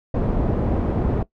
pink low-pass noise, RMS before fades -21 dBFS, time 0.14-1.23 s, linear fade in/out 5 ms, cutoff 540 Hz, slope 12 dB/octave, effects noise-tail reverb RT60 0.1 s tail -19 dB re dry

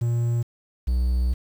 triangle tone pair in turn, 118.1 / 62.02 Hz, A#2 / B1, +23 / +8 cents, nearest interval major seventh, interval 1115 cents, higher first, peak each -18 / -17 dBFS, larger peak second, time 0.01-0.43 / 0.87-1.34 s, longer second, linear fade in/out 10 ms, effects 8-bit

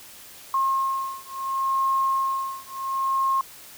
sine beating tone pair, 1073 / 1073.71 Hz, C6 / C6, +43 / +44 cents, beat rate 0.71 Hz, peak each -25 dBFS, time 0.54-3.41 s, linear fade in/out 2 ms, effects white hiss -45 dBFS RMS until 3.77 s

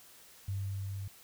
sine tone with level ramp, 98 Hz, G2, in tune, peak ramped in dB -32 to -37 dBFS, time 0.48-1.08 s, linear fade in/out 5 ms, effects white hiss -57 dBFS RMS until 1.23 s

